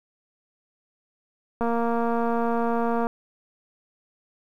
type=click train; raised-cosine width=1 ms; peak=-13 dBFS; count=341; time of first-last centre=1.61-3.069 s; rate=233 Hz; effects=9-bit

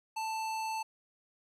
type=tone; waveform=square; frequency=883 Hz; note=A5; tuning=6 cents sharp; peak=-34 dBFS; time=0.16-0.83 s; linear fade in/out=10 ms; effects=low-pass 10000 Hz 12 dB/octave + 11-bit

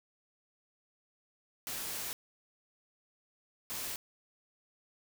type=noise bursts at uneven times; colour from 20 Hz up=white; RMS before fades=-39 dBFS; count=2; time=1.67-2.13 / 3.7-3.96 s; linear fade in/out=0 ms; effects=none

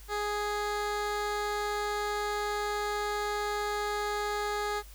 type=tone with low-pass filter; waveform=15% pulse; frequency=415.3 Hz; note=G#4; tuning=in tune; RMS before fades=-32 dBFS; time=0.08-4.83 s; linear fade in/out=50 ms; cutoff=9000 Hz; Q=0.52; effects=added 50 Hz sine -47 dBFS peak until 4.94 s + white hiss -55 dBFS RMS until 4.94 s

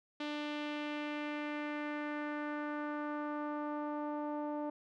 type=tone with low-pass filter sweep; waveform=sawtooth; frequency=296.8 Hz; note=D4; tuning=18 cents sharp; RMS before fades=-39 dBFS; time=0.2-4.7 s; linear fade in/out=5 ms; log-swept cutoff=3500 to 810 Hz; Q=2; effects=none

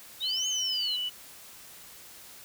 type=exponential two-way sweep; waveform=sine; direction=up then down; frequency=3612 to 6645 to 3921 Hz; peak=-31 dBFS; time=0.2-0.97 s; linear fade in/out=20 ms; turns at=0.47 s
type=tone with pitch glide; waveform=sine; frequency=3026 to 2964 Hz; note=F#7 to F#7; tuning=+38 to +2 cents; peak=-29 dBFS; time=0.22-1.1 s; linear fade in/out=20 ms; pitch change=-36 cents; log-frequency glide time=0.52-0.89 s
effects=white hiss -49 dBFS RMS until 2.44 s

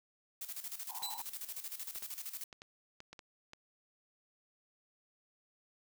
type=noise with tremolo; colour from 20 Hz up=blue; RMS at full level=-42 dBFS; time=0.41-2.44 s; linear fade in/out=5 ms; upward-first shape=square; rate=13 Hz; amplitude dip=70%
type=band-pass noise; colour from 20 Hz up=white; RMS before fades=-49 dBFS; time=0.89-1.22 s; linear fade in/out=5 ms; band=790 to 1000 Hz; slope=96 dB/octave
type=clicks; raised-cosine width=0.2 ms; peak=-32 dBFS; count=10; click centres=1.023 / 1.203 / 1.958 / 2.024 / 2.528 / 2.619 / 3.004 / 3.13 / 3.192 / 3.534 s
type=tone with exponential decay; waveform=sawtooth; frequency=3998 Hz; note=B7; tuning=20 cents sharp; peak=-32 dBFS; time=1.03-1.33 s; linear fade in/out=1 ms; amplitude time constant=64 ms
effects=none

